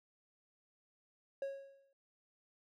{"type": "tone with exponential decay", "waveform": "triangle", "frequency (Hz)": 549, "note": "C#5", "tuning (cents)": -17, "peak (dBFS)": -33, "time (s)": [1.42, 1.93], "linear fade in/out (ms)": 2, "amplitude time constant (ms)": 110, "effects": []}